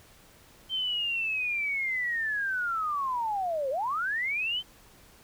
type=linear two-way sweep; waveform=sine; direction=down then up; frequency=3136 to 510 to 3136 Hz; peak=-27 dBFS; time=0.69-4.63 s; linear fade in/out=50 ms; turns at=3.7 s; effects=pink hiss -56 dBFS RMS until 5.23 s